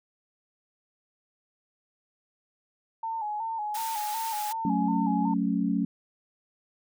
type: tone with vibrato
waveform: sine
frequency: 871 Hz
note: A5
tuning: 18 cents flat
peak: -29 dBFS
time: 3.03-5.34 s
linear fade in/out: 5 ms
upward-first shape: square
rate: 2.7 Hz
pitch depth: 61 cents each way
type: high-pass noise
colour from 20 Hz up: white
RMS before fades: -38 dBFS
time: 3.74-4.53 s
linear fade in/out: 10 ms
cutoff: 1100 Hz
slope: 96 dB/octave
type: chord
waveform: sine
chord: F# minor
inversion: none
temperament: equal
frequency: 185 / 220 / 277.2 Hz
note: F#3 / A3 / C#4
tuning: 0 / 0 / 0 cents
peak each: -28 dBFS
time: 4.65-5.85 s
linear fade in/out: 2 ms
effects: none